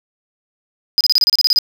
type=tone bursts; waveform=triangle; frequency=4978 Hz; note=D#8; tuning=in tune; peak=-8 dBFS; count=11; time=0.98-1.587 s; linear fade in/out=0 ms; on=27 ms; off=31 ms; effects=none